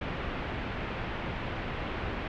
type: low-pass noise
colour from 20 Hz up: pink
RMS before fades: -35 dBFS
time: 0.01-2.28 s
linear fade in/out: 5 ms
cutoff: 2900 Hz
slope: 24 dB/octave
effects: none